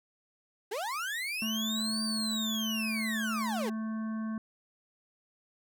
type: linear two-way sweep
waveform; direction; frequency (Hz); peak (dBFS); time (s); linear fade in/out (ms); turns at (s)
35% pulse; up then down; 370 to 4699 to 370; -31; 0.71-3.7; 10; 2.03
type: harmonic tone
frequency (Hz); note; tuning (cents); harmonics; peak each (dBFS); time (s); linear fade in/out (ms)
220; A3; 0; 1 / 3 / 5 / 7 / 8; -32 / -51 / -47 / -51 / -59; 1.42-4.38; 2
effects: none